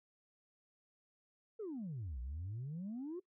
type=exponential two-way sweep; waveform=sine; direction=down then up; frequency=466.2 to 58 to 376.2 Hz; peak=-39 dBFS; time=1.59-3.2 s; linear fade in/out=10 ms; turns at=2.2 s; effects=noise-tail reverb RT60 0.1 s tail -21 dB re dry + tanh soft clip ceiling -38 dBFS